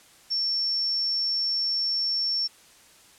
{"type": "tone", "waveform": "sine", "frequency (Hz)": 5440, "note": "F8", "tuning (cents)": -46, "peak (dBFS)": -23, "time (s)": [0.3, 2.48], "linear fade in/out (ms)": 20, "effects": ["white hiss -54 dBFS RMS until 3.18 s", "low-pass 10000 Hz 12 dB/octave"]}